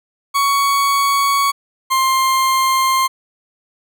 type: tone pair in turn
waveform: 40% pulse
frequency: 1118 / 1055.6 Hz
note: C#6 / C6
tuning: +14 / +15 cents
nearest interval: minor second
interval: 99 cents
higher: first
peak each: -12 dBFS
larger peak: neither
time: 0.34-1.52 / 1.9-3.08 s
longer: neither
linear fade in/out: 20 ms
effects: none